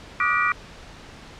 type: tone cluster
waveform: sine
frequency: 1162 / 1238 / 1448 / 1933 / 2360 Hz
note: D6 / D#6 / F#6 / B6 / D7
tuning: -19 / -9 / -38 / -38 / +8 cents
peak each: -25 dBFS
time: 0.2-0.52 s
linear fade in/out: 2 ms
effects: pink hiss -43 dBFS RMS until 1.39 s + low-pass 5000 Hz 12 dB/octave